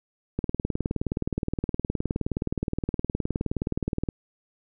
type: click train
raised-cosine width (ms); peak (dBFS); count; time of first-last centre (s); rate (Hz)
3; -13; 72; 0.39-4.088; 19.2
effects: none